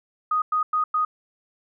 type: tone bursts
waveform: sine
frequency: 1244.5 Hz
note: D#6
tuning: in tune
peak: -19 dBFS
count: 4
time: 0.31-1.05 s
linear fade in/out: 5 ms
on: 110 ms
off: 100 ms
effects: none

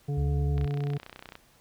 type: harmonic tone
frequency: 143.1 Hz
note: D3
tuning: 45 cents flat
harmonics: 1 / 2 / 3 / 5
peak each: -27 / -43 / -38 / -46 dBFS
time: 0.08-0.98 s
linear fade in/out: 10 ms
type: tone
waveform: sine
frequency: 72.9 Hz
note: D2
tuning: 12 cents flat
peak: -26 dBFS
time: 0.17-0.66 s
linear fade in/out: 10 ms
type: click train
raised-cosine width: 0.3 ms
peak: -26 dBFS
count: 25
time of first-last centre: 0.58-1.354 s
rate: 31 Hz
effects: pink hiss -61 dBFS RMS until 1.6 s

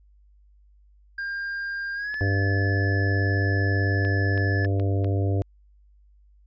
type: tone with pitch glide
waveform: triangle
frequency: 1603 to 1728 Hz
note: G6 to A6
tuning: +38 to -32 cents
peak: -26 dBFS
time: 1.18-4.66 s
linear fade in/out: 5 ms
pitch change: +130 cents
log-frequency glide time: 1.94-2.17 s
type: clicks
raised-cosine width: 0.3 ms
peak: -25 dBFS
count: 6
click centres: 2.142 / 4.05 / 4.377 / 4.648 / 4.798 / 5.045 s
type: harmonic tone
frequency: 98.3 Hz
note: G2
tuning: 5 cents sharp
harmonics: 1 / 3 / 4 / 5 / 6 / 7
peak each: -21 / -31 / -33 / -35 / -37 / -38 dBFS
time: 2.21-5.42 s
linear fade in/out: 0 ms
effects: added 50 Hz sine -53 dBFS peak until 6.46 s + resampled to 16000 Hz

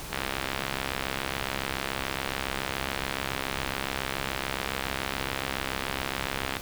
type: click train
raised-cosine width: 0.3 ms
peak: -12 dBFS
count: 433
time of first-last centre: 0.13-6.568 s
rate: 67.1 Hz
effects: pink hiss -39 dBFS RMS until 6.61 s

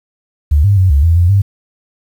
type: tone with pitch steps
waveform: sine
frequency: 73.6 / 100.7 / 93.4 / 70.5 / 83.3 / 87.3 / 99.3 Hz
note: D2 / G2 / F#2 / C#2 / E2 / F2 / G2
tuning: +4 / +47 / +17 / +30 / +19 / 0 / +23 cents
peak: -6 dBFS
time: 0.51-1.42 s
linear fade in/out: 10 ms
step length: 130 ms
effects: 7-bit

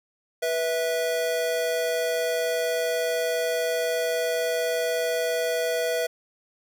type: tone pair together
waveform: square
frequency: 490 / 654.1 Hz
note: B4 / E5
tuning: -14 / -14 cents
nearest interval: perfect fourth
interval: 500 cents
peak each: -27 / -27 dBFS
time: 0.42-6.07 s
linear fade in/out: 10 ms
effects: none

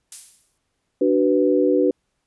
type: noise with exponential decay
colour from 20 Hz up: violet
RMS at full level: -28 dBFS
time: 0.12-0.58 s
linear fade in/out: 2 ms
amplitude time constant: 100 ms
type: chord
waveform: sine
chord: B minor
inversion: first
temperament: equal with one note detuned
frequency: 293.7 / 374.9 / 493.9 Hz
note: D4 / F#4 / B4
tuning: 0 / +23 / 0 cents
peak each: -19 dBFS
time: 1.01-1.91 s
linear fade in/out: 5 ms
effects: pink hiss -73 dBFS RMS until 2.26 s + resampled to 24000 Hz

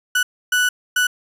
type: tone bursts at uneven times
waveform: 35% pulse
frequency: 1482 Hz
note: F#6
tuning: 2 cents sharp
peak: -13 dBFS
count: 3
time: 0.15-0.23 / 0.52-0.69 / 0.96-1.07 s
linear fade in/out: 5 ms
effects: resampled to 32000 Hz + 9-bit

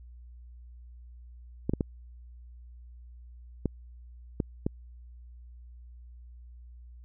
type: clicks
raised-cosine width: 3 ms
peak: -14 dBFS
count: 6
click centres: 1.695 / 1.736 / 1.808 / 3.657 / 4.402 / 4.665 s
effects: added 60 Hz sine -46 dBFS peak until 7.04 s

